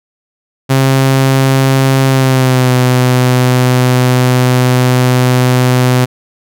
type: tone with pitch glide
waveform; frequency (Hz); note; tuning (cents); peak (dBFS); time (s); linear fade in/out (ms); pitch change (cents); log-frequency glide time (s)
sawtooth; 133.8 to 126.29; C3 to B2; +39 to +39; -3; 0.69-6.06; 20; -100; 2.06-2.74
effects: none